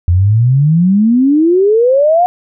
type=exponential sweep; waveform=sine; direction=up; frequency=84.1 to 733 Hz; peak=-6 dBFS; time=0.08-2.26 s; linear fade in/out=0 ms; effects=none